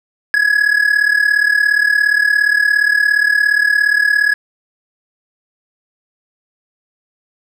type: tone with amplitude modulation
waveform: triangle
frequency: 1681 Hz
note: G#6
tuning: 20 cents sharp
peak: -5 dBFS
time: 0.34-4.34 s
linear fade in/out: 0 ms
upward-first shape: sine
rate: 37.2 Hz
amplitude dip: 80%
effects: none